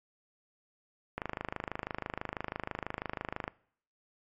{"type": "click train", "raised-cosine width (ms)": 0.5, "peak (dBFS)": -19, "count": 61, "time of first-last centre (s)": [1.18, 3.479], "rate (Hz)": 26.1, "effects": ["noise-tail reverb RT60 0.6 s tail -22 dB re dry", "MP3 48 kbps"]}